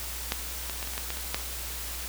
clicks, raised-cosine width 0.2 ms, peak -9 / -16 / -17 / -20 / -22 / -15 / -15 / -21 / -9 dBFS, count 9, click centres 0.321 / 0.697 / 0.828 / 0.874 / 0.936 / 0.979 / 1.104 / 1.171 / 1.345 s, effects added 60 Hz sine -39 dBFS peak until 2.08 s + white hiss -37 dBFS RMS until 2.08 s

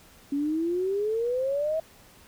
sine exponential sweep, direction up, 277.2 to 650 Hz, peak -24 dBFS, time 0.32-1.8 s, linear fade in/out 5 ms, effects pink hiss -54 dBFS RMS until 2.27 s

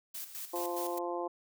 blue noise with tremolo, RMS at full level -41 dBFS, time 0.14-0.99 s, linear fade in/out 10 ms, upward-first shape square, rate 4.8 Hz, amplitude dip 65%
harmonic tone, 174.1 Hz, F3, 5 cents flat, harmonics 2 / 3 / 4 / 5 / 6, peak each -37 / -39 / -40 / -41 / -42 dBFS, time 0.53-1.28 s, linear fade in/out 10 ms
effects none

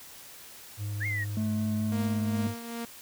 triangle tone, 102.9 Hz, G#2, 16 cents flat, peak -29 dBFS, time 0.77-2.55 s, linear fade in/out 50 ms
sine linear two-way sweep, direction up then down, 1521 to 2158 to 1836 Hz, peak -30 dBFS, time 1-1.25 s, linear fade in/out 20 ms, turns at 1.06 s
triangle tone with vibrato, 215.4 Hz, A3, 37 cents flat, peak -26 dBFS, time 1.37-2.47 s, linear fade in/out 0 ms, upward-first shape sine, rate 4.6 Hz, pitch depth 8 cents each way
sawtooth tone with tremolo, 233.1 Hz, A#3, in tune, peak -29 dBFS, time 1.92-2.85 s, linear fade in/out 2 ms, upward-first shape triangle, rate 2.5 Hz, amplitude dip 60%
effects white hiss -48 dBFS RMS until 3.01 s

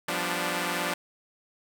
5% pulse chord, G dominant seventh, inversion third, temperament equal with one note detuned, 174.61 / 194.98 / 246.9 / 293.7 Hz, F3 / G3 / B3 / D4, 0 / -9 / 0 / 0 cents, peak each -20 / -25 / -25 / -20 dBFS, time 0.08-0.94 s, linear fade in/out 5 ms, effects none

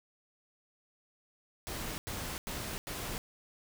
pink noise bursts, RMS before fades -39 dBFS, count 4, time 1.67-3.18 s, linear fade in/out 0 ms, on 310 ms, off 90 ms, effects none

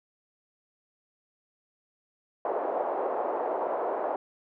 white band-pass noise, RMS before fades -30 dBFS, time 2.45-4.16 s, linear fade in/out 2 ms, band 410 to 820 Hz, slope 24 dB/octave, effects none

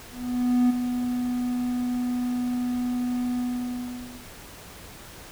triangle tone with ADSR envelope, 246.9 Hz, B3, in tune, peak -14 dBFS, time 0.11-4.26 s, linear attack 590 ms, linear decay 12 ms, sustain -8 dB, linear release 870 ms, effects pink hiss -44 dBFS RMS until 5.31 s

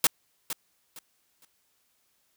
white noise with echo, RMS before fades -20 dBFS, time 0.04-0.07 s, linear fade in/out 2 ms, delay 460 ms, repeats 3, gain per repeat -12 dB, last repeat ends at 1.45 s, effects white hiss -71 dBFS RMS until 2.36 s

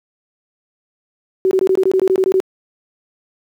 sine tone bursts, 378.4 Hz, F#4, 39 cents sharp, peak -10 dBFS, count 12, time 1.45-2.401 s, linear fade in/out 0 ms, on 60 ms, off 21 ms, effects high-pass 200 Hz 12 dB/octave + 8-bit

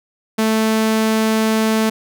sawtooth tone, 220 Hz, A3, in tune, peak -10 dBFS, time 0.38-1.9 s, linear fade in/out 10 ms, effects none

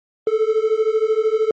triangle beating tone pair, 431.6 / 444.6 Hz, A4 / A4, -33 / +18 cents, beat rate 13 Hz, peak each -16 dBFS, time 0.27-1.51 s, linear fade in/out 2 ms, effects MP3 32 kbps

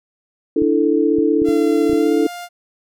sine chord, D suspended second, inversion none, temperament equal, 293.7 / 329.6 / 440 Hz, D4 / E4 / A4, 0 / 0 / 0 cents, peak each -17 dBFS, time 0.56-2.27 s, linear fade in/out 5 ms
clicks, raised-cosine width 3 ms, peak -16 dBFS, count 6, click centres 0.621 / 1.186 / 1.419 / 1.488 / 1.897 / 1.932 s
sawtooth tone with pitch glide, 685 to 702.6 Hz, F5 to F5, -34 to +10 cents, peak -25 dBFS, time 1.44-2.49 s, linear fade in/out 50 ms, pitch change +44 cents, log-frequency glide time 1.94-2.13 s
effects none

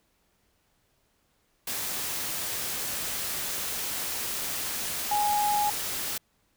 sine tone in noise, 830.6 Hz, G#5, in tune, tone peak -23 dBFS, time 5.11-5.7 s, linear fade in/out 5 ms, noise white, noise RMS -32 dBFS, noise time 1.67-6.18 s, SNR +6 dB, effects pink hiss -70 dBFS RMS until 6.56 s

